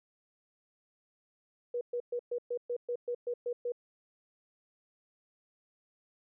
sine tone bursts, 483.5 Hz, B4, 37 cents flat, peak -31 dBFS, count 11, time 1.74-3.721 s, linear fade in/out 5 ms, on 71 ms, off 120 ms, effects none

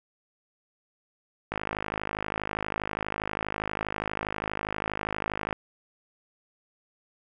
click train, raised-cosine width 0.5 ms, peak -14 dBFS, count 211, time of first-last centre 1.52-5.528 s, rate 52.4 Hz, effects none

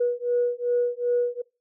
sine beating tone pair, 483.9 / 486.5 Hz, B4 / B4, -35 / -26 cents, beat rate 2.6 Hz, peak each -24 dBFS, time 0-1.42 s, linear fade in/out 10 ms, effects noise-tail reverb RT60 0.3 s tail -25 dB re dry + tanh soft clip ceiling -14 dBFS

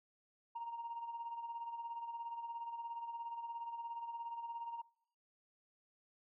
sine tone with tremolo, 932.3 Hz, A#5, in tune, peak -38 dBFS, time 0.55-4.82 s, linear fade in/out 10 ms, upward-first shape sine, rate 17 Hz, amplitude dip 60%, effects noise-tail reverb RT60 0.8 s tail -24 dB re dry + tanh soft clip ceiling -37 dBFS

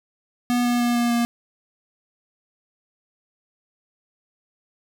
square tone with pitch steps, 243.7 / 241.9 / 240.1 / 238.3 / 236.5 Hz, B3 / B3 / B3 / A#3 / A#3, -23 / -36 / -49 / +38 / +25 cents, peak -19 dBFS, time 0.5-1.25 s, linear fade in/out 0 ms, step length 150 ms, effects none

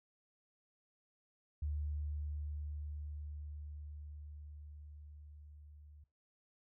sine tone with level ramp, 74.3 Hz, D2, 21 cents sharp, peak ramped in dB -35 to -55 dBFS, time 1.62-6.04 s, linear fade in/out 5 ms, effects noise-tail reverb RT60 0.3 s tail -20 dB re dry

